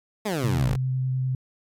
15% pulse exponential sweep, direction down, 225.4 to 43.43 Hz, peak -18 dBFS, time 0.25-0.76 s, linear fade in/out 10 ms
sine tone with vibrato, 129.7 Hz, C3, 15 cents flat, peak -22 dBFS, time 0.44-1.35 s, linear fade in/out 2 ms, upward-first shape triangle, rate 10 Hz, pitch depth 12 cents each way
effects MP3 96 kbps

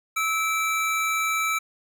square tone pair together, 1305 / 2325 Hz, E6 / D7, -18 / -18 cents, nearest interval minor seventh, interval 1000 cents, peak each -26 dBFS, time 0.16-1.59 s, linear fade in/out 10 ms, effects none

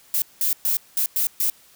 violet noise bursts at uneven times, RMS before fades -21 dBFS, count 6, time 0.14-0.22 / 0.41-0.53 / 0.65-0.77 / 0.97-1.06 / 1.16-1.27 / 1.4-1.5 s, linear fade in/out 2 ms, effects white hiss -53 dBFS RMS until 1.75 s

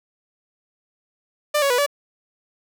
sawtooth tone with pitch steps, 595 / 558 / 491.5 / 574 Hz, D5 / C#5 / B4 / D5, +22 / +11 / -8 / -40 cents, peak -13 dBFS, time 1.54-1.864 s, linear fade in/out 10 ms, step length 81 ms, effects none

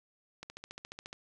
click train, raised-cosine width 0.2 ms, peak -26 dBFS, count 11, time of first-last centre 0.43-1.129 s, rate 14.3 Hz, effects none

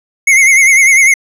square tone with vibrato, 2146 Hz, C7, 43 cents sharp, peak -5 dBFS, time 0.27-1.14 s, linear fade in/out 5 ms, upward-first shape sine, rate 10 Hz, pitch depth 74 cents each way, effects low-pass 12000 Hz 12 dB/octave

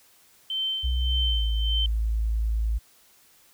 sine tone with tremolo, 3099 Hz, G7, 21 cents flat, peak -24 dBFS, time 0.5-1.86 s, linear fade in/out 2 ms, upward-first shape sine, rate 1.7 Hz, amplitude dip 70%
sine tone with pitch glide, 61.74 to 55 Hz, B1 to A1, 0 to 0 cents, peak -22 dBFS, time 0.83-2.79 s, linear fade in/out 20 ms, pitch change -200 cents, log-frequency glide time 1.19-1.39 s
effects white hiss -58 dBFS RMS until 3.53 s

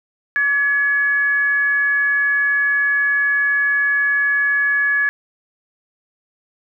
sine tone with frequency modulation, 1697 Hz, G#6, 37 cents sharp, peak -14 dBFS, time 0.36-5.09 s, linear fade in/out 0 ms, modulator 547 Hz, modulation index 0.26, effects none

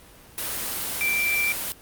sine tone in noise, 2349 Hz, D7, in tune, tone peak -21 dBFS, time 1.01-1.52 s, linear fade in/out 0 ms, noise white, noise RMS -29 dBFS, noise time 0.38-1.72 s, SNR +5 dB, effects pink hiss -49 dBFS RMS until 1.81 s + Opus 32 kbps

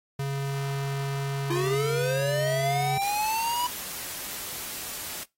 square tone, 138.4 Hz, C#3, 2 cents flat, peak -28 dBFS, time 0.19-2.98 s, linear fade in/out 5 ms
square linear sweep, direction up, 336.5 to 987.8 Hz, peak -26 dBFS, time 1.5-3.67 s, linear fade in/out 5 ms
white noise, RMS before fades -36 dBFS, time 3.01-5.24 s, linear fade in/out 10 ms
effects noise-tail reverb RT60 0.2 s tail -22 dB re dry + AAC 48 kbps

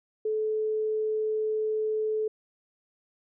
sine tone, 432.9 Hz, A4, 28 cents flat, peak -25 dBFS, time 0.25-2.28 s, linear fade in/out 5 ms, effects none

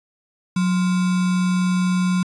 sine tone with sample-and-hold, 182 Hz, F#3, 28 cents flat, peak -16 dBFS, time 0.56-2.23 s, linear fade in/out 5 ms, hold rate 1225 Hz, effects resampled to 22050 Hz

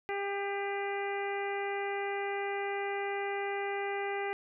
harmonic tone with a mistuned harmonic, 400 Hz, G4, 35 cents sharp, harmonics 1 / 2 / 3 / 4 / 5 / 6 / 7, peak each -35 / -37 / -46 / -44 / -40 / -44 / -51 dBFS, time 0.09-4.33 s, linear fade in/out 0 ms, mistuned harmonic 4, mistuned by -21 cents, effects none

